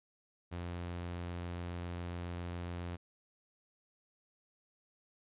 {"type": "tone", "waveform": "sawtooth", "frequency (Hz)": 87.31, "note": "F2", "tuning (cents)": 0, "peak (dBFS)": -35, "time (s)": [0.51, 2.97], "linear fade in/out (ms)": 20, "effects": ["resampled to 8000 Hz"]}